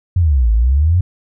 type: exponential two-way sweep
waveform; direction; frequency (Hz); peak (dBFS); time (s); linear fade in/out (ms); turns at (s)
sine; down then up; 94 to 52.8 to 94; -9; 0.16-1.01; 5; 0.52
effects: none